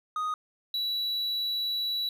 triangle tone pair in turn, 1244.5 / 3928 Hz, D#6 / B7, 0 / -10 cents, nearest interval octave + minor sixth, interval 1990 cents, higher second, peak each -26 dBFS, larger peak neither, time 0.16-0.34 / 0.74-2.09 s, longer second, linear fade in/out 2 ms, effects none

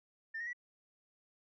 sine tone with pitch steps, 1796 / 1871.2 / 1949.5 Hz, A6 / A#6 / B6, +35 / +6 / -23 cents, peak -37 dBFS, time 0.34-0.532 s, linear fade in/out 10 ms, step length 64 ms, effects tanh soft clip ceiling -34 dBFS

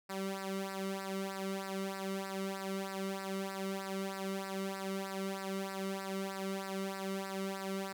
sawtooth tone with flanger, 193.4 Hz, G3, 23 cents flat, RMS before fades -39 dBFS, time 0.09-7.93 s, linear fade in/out 10 ms, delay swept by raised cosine 0.3 to 1.22 ms, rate 3.2 Hz, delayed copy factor -0.8, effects none

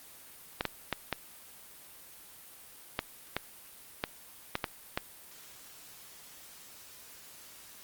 clicks, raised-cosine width 0.3 ms, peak -13 dBFS, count 10, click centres 0.609 / 0.653 / 0.927 / 1.127 / 2.991 / 3.366 / 4.039 / 4.554 / 4.642 / 4.975 s, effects white hiss -52 dBFS RMS until 7.83 s + Opus 32 kbps

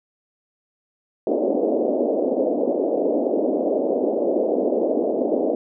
white band-pass noise, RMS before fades -21 dBFS, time 1.27-5.55 s, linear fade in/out 2 ms, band 240 to 630 Hz, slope 48 dB/octave, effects none

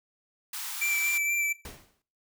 white high-pass noise, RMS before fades -36 dBFS, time 0.53-1.18 s, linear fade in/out 5 ms, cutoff 810 Hz, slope 96 dB/octave
square tone with vibrato, 2339 Hz, D7, 8 cents flat, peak -26 dBFS, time 0.81-1.53 s, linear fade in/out 10 ms, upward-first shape sine, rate 4.2 Hz, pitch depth 17 cents each way
pink noise with exponential decay, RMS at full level -39 dBFS, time 1.65-2.02 s, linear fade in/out 2 ms, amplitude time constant 80 ms
effects noise-tail reverb RT60 0.5 s tail -21 dB re dry

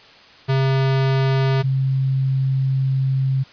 square / sine tone pair in turn, 134.1 / 133.5 Hz, C3 / C3, +43 / +35 cents, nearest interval unison, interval 8 cents, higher first, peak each -16 dBFS, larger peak neither, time 0.48-1.63 / 1.63-3.44 s, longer second, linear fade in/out 20 ms, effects white hiss -46 dBFS RMS until 3.52 s + resampled to 11025 Hz

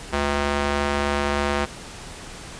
square tone with band-pass filter, 71.6 Hz, D2, 43 cents flat, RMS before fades -23 dBFS, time 0.12-1.66 s, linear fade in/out 20 ms, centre 1300 Hz, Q 0.52, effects pink hiss -38 dBFS RMS until 2.59 s + resampled to 22050 Hz

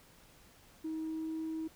sine tone with pitch glide, 317.3 to 319.5 Hz, D#4 to D#4, +34 to +46 cents, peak -34 dBFS, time 0.84-1.68 s, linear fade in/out 10 ms, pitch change +12 cents, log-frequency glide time 0.98-1.37 s, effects tanh soft clip ceiling -32 dBFS + pink hiss -61 dBFS RMS until 1.75 s

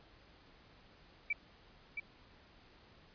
sine tone with echo, 2319 Hz, D7, 22 cents flat, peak -31 dBFS, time 1.3-1.33 s, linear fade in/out 5 ms, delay 670 ms, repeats 1, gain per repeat -6 dB, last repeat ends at 2 s, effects pink hiss -62 dBFS RMS until 3.14 s + resampled to 11025 Hz

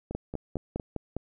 two click trains, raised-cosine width 2 ms, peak -18 / -22 dBFS, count 6 / 4, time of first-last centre 0.15-1.166 / 0.11-0.798 s, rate 4.92 / 4.36 Hz, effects none

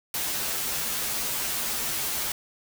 white noise with comb filter, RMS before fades -29 dBFS, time 0.14-2.32 s, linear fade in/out 2 ms, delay 11 ms, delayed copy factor -0.95, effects none

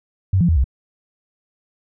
sine tone with pitch steps, 95 / 171.9 / 81.7 / 65.1 Hz, F#2 / F3 / E2 / C2, +46 / -27 / -15 / -8 cents, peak -12 dBFS, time 0.33-0.642 s, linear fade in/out 5 ms, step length 78 ms, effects none

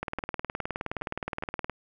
two click trains, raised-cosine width 0.5 ms, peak -16 / -22 dBFS, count 33 / 4, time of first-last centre 0.03-1.697 / 0.19-1.425 s, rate 19.2 / 2.43 Hz, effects none

